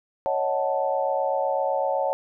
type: chord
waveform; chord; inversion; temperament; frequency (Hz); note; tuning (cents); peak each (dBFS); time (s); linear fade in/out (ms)
sine; D# half-diminished seventh; third; equal; 554.4 / 622.3 / 740 / 880; C#5 / D#5 / F#5 / A5; 0 / 0 / 0 / 0; -25 / -29 / -28 / -28; 0.26-2.13; 0
effects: none